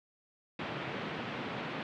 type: band-pass noise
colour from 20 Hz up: pink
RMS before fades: -39 dBFS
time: 0.59-1.83 s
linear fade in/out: 2 ms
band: 130 to 3200 Hz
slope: 24 dB/octave
effects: none